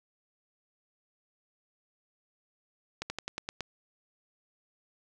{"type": "slowing click train", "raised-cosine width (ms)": 0.2, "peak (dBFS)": -17, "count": 7, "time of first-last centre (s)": [3.02, 3.607], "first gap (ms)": 80, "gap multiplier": 1.08, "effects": []}